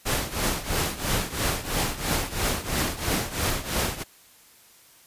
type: noise with tremolo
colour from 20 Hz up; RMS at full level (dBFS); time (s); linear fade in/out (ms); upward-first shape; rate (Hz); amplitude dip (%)
pink; -23; 0.05-4.04; 20; triangle; 3; 85
effects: white hiss -54 dBFS RMS until 5.06 s + resampled to 32000 Hz